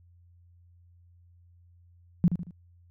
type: tone with echo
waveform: sine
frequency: 174.61 Hz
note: F3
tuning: in tune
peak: -16 dBFS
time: 2.24-2.28 s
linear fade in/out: 0 ms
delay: 76 ms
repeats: 3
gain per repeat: -8 dB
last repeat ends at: 2.508 s
effects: added 87 Hz sine -55 dBFS peak until 2.9 s